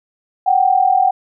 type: tone pair together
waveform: sine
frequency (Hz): 740 / 780.3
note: F#5 / G5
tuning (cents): 0 / -8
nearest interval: minor second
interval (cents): 92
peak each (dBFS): -13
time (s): 0.46-1.11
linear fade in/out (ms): 10
effects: none